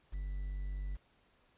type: tone with quantisation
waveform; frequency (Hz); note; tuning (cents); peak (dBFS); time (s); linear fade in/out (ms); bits
triangle; 48.12; G1; -31; -34; 0.12-0.97; 20; 10
effects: pink hiss -70 dBFS RMS until 1.57 s + resampled to 8000 Hz